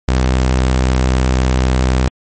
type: tone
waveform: sawtooth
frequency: 63.9 Hz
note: C2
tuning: 40 cents flat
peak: -7 dBFS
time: 0.08-2.08 s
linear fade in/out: 0 ms
effects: MP3 32 kbps